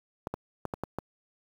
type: clicks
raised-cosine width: 1 ms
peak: -18 dBFS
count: 6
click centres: 0.271 / 0.34 / 0.653 / 0.738 / 0.836 / 0.986 s
effects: high-pass 60 Hz 12 dB/octave + 8-bit